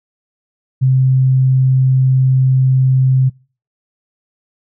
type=tone; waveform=sine; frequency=130.81 Hz; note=C3; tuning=in tune; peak=-8 dBFS; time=0.81-3.3 s; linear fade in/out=20 ms; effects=noise-tail reverb RT60 0.4 s tail -26 dB re dry